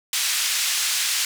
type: band-pass noise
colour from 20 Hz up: white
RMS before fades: -23 dBFS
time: 0.13-1.25 s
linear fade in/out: 2 ms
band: 1900 to 7600 Hz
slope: 12 dB/octave
effects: none